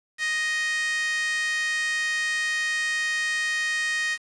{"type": "tone with high-pass filter", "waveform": "5% pulse", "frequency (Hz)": 623, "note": "D#5", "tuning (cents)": 2, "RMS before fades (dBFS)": -26, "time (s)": [0.18, 4.18], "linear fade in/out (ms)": 50, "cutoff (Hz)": 1800, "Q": 7.2, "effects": ["resampled to 22050 Hz", "8-bit"]}